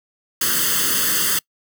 white noise with comb filter, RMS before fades -19 dBFS, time 0.41-1.39 s, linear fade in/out 5 ms, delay 0.63 ms, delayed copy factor +1, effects noise-tail reverb RT60 0.1 s tail -25 dB re dry + high-pass 150 Hz 12 dB/octave

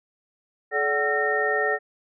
sine tone cluster, 428.8 / 578 / 749 / 1341 / 1839 Hz, A4 / D5 / F#5 / E6 / A#6, -45 / -28 / +21 / +29 / -24 cents, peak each -26 / -29 / -28 / -32 / -24 dBFS, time 0.71-1.79 s, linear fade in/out 50 ms, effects none

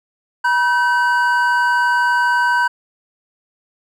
triangle tone pair together, 967 / 1535 Hz, B5 / G6, -37 / -37 cents, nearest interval minor sixth, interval 800 cents, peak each -14 dBFS, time 0.44-2.68 s, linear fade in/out 10 ms, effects none

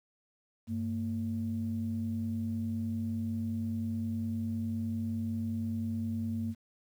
sine tone pair together, 98 / 227.5 Hz, G2 / A#3, 0 / -42 cents, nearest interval octave + minor third, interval 1458 cents, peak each -35 / -32 dBFS, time 0.67-6.55 s, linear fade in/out 50 ms, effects tanh soft clip ceiling -24 dBFS + 10-bit

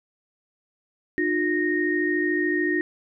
sine tone cluster, 304.3 / 357.9 / 1855 Hz, D#4 / F4 / A#6, -38 / +42 / -9 cents, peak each -25 dBFS, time 1.18-2.81 s, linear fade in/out 0 ms, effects none

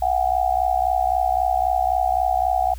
sine tone with amplitude modulation, 742 Hz, F#5, 5 cents sharp, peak -13 dBFS, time 0.02-2.74 s, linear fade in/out 5 ms, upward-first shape sine, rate 63.8 Hz, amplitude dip 95%, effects added 60 Hz sine -31 dBFS peak until 2.78 s + white hiss -49 dBFS RMS until 2.78 s

